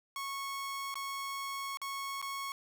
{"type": "tone with dropouts", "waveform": "sawtooth", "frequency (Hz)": 1101, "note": "C#6", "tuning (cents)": -12, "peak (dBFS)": -33, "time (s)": [0.16, 2.52], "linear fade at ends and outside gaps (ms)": 1, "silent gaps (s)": [[0.942, 0.955], [1.772, 1.816], [2.216, 2.225]], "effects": []}